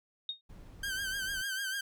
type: tone with exponential decay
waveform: sine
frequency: 3711 Hz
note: A#7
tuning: 9 cents flat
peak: -30 dBFS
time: 0.29-0.41 s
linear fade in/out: 2 ms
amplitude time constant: 25 ms
type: noise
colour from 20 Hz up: brown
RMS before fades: -50 dBFS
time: 0.49-1.42 s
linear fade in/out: 10 ms
type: tone with vibrato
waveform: sawtooth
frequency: 1568 Hz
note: G6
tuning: in tune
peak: -30 dBFS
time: 0.83-1.81 s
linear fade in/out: 5 ms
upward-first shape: triangle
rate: 6.7 Hz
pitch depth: 77 cents each way
effects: none